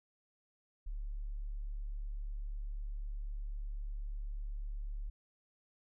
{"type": "tone", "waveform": "sine", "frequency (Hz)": 35.94, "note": "D1", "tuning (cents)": -37, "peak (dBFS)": -37, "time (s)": [0.86, 5.1], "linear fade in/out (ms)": 10, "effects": []}